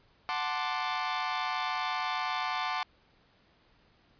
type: chord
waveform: sawtooth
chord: D dominant seventh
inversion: first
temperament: equal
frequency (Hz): 740 / 880 / 1046.5 / 1174.7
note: F#5 / A5 / C6 / D6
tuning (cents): 0 / 0 / 0 / 0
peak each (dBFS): -32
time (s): 0.29-2.83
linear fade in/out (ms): 0
effects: pink hiss -65 dBFS RMS until 4.19 s + resampled to 11025 Hz